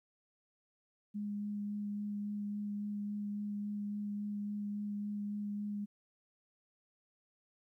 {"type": "tone with vibrato", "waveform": "sine", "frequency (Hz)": 206, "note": "G#3", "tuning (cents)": -14, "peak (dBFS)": -36, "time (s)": [1.14, 5.86], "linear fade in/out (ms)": 20, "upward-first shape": "sine", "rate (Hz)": 3.6, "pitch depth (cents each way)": 10, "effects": ["13-bit"]}